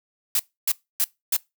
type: noise bursts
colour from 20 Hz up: blue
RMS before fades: -21 dBFS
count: 4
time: 0.35-1.366 s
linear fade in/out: 2 ms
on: 44 ms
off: 280 ms
effects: noise-tail reverb RT60 0.2 s tail -22 dB re dry